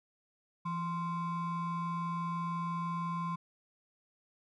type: ring-modulated tone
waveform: triangle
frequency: 606 Hz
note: D#5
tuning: 46 cents flat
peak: -28 dBFS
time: 0.65-3.36 s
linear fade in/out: 10 ms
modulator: 437 Hz
effects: none